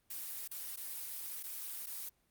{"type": "noise with dropouts", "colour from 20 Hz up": "blue", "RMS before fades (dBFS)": -43, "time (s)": [0.1, 2.09], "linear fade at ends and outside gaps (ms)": 5, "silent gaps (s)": [[0.477, 0.512], [0.762, 0.771], [1.429, 1.438], [1.861, 1.867]], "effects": ["pink hiss -75 dBFS RMS until 2.3 s", "Opus 32 kbps"]}